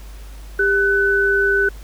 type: tone pair together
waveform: sine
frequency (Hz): 398.2 / 1501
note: G4 / F#6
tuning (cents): +27 / +24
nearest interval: octave + major seventh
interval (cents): 2297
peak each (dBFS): -18 / -15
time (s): 0.59-1.69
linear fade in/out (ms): 5
effects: added 50 Hz sine -33 dBFS peak until 1.83 s + pink hiss -46 dBFS RMS until 1.83 s